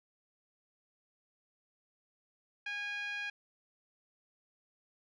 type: tone with band-pass filter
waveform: 10% pulse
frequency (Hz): 820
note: G#5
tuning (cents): -22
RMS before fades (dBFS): -39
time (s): 2.66-3.3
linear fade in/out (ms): 5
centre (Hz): 2000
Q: 6.6
effects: resampled to 24000 Hz